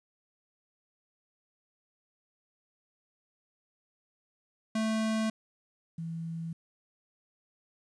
square / sine tone pair in turn, 220 / 164.9 Hz, A3 / E3, 0 / +1 cents, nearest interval perfect fourth, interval 499 cents, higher first, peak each -28 / -34 dBFS, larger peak first, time 4.75-5.3 / 5.98-6.53 s, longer neither, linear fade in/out 5 ms, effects resampled to 22050 Hz + 11-bit

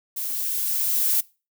violet noise with level ramp, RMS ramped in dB -29 to -20 dBFS, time 0.16-1.21 s, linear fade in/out 10 ms, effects noise-tail reverb RT60 0.3 s tail -22 dB re dry

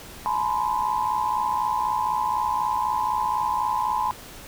sine tone cluster, 855 / 970 / 1034 Hz, A5 / B5 / C6, -50 / -31 / -21 cents, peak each -26 dBFS, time 0.26-4.11 s, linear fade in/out 0 ms, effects pink hiss -42 dBFS RMS until 4.47 s

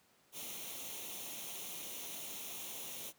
white noise with comb filter, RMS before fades -45 dBFS, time 0.32-3.13 s, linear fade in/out 50 ms, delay 0.31 ms, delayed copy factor +0.65, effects pink hiss -69 dBFS RMS until 3.18 s + high-pass 150 Hz 12 dB/octave

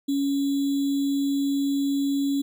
sine tone with sample-and-hold, 279 Hz, C#4, 11 cents sharp, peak -21 dBFS, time 0.08-2.42 s, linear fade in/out 10 ms, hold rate 3675 Hz, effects none

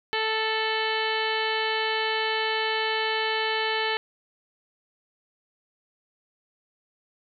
harmonic tone with a mistuned harmonic, 440 Hz, A4, in tune, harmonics 1 / 2 / 3 / 4 / 5 / 6 / 7 / 8 / 9 / 10, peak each -30 / -30 / -36 / -30 / -33 / -37 / -32 / -41 / -37 / -40 dBFS, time 0.13-3.97 s, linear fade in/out 0 ms, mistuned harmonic 7, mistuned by -18 cents, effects none

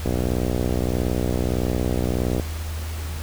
click train, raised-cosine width 2 ms, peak -10 dBFS, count 145, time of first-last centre 0.06-2.398 s, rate 61.6 Hz, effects added 79 Hz sine -27 dBFS peak until 3.22 s + pink hiss -37 dBFS RMS until 3.22 s

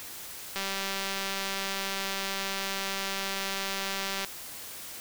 click train, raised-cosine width 0.2 ms, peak -15 dBFS, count 720, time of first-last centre 0.56-4.247 s, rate 195 Hz, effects white hiss -42 dBFS RMS until 5 s

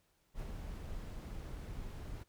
brown noise with ADSR envelope, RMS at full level -41 dBFS, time 0.34-2.24 s, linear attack 60 ms, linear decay 42 ms, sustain -3 dB, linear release 19 ms, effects pink hiss -75 dBFS RMS until 2.28 s

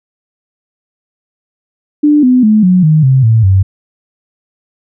sine tone with pitch steps, 296.6 / 252.3 / 214.6 / 182.58 / 155.31 / 132.12 / 112.39 / 95.61 Hz, D4 / B3 / A3 / F#3 / D#3 / C3 / A2 / G2, +17 / +37 / -43 / -23 / -3 / +17 / +37 / -43 cents, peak -4 dBFS, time 2.03-3.63 s, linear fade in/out 10 ms, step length 200 ms, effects none

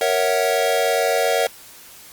square chord, F# dominant seventh, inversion first, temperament equal with one note detuned, 466.2 / 554.4 / 652.4 / 740 Hz, A#4 / C#5 / E5 / F#5, 0 / 0 / -18 / 0 cents, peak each -23 / -23 / -23 / -24 dBFS, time 0.01-1.47 s, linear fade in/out 2 ms, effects white hiss -43 dBFS RMS until 2.12 s + Opus 48 kbps

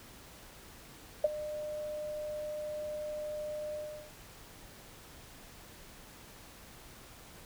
sine tone with ADSR envelope, 604 Hz, D5, 48 cents sharp, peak -20 dBFS, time 1.24-4.12 s, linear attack 5 ms, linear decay 25 ms, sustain -16 dB, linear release 370 ms, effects pink hiss -53 dBFS RMS until 7.45 s

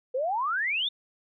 sine exponential sweep, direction up, 486.4 to 3685 Hz, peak -25 dBFS, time 0.14-0.89 s, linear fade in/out 10 ms, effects none

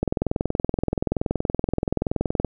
click train, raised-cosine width 2 ms, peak -8 dBFS, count 52, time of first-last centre 0.03-2.447 s, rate 21.1 Hz, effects none

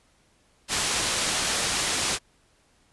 white low-pass noise, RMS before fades -26 dBFS, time 0.68-2.19 s, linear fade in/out 50 ms, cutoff 8100 Hz, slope 12 dB/octave, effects pink hiss -63 dBFS RMS until 2.92 s + resampled to 24000 Hz

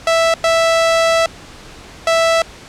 sawtooth tone bursts at uneven times, 659.3 Hz, E5, in tune, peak -7 dBFS, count 3, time 0.07-0.34 / 0.44-1.26 / 2.07-2.42 s, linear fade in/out 2 ms, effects pink hiss -37 dBFS RMS until 2.68 s + low-pass 7000 Hz 12 dB/octave

